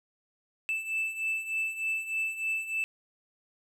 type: beating tone pair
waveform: triangle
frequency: 2637 / 2640.3 Hz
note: E7 / E7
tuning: 0 / +2 cents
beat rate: 3.3 Hz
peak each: -34 / -29 dBFS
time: 0.69-2.84 s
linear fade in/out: 0 ms
effects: none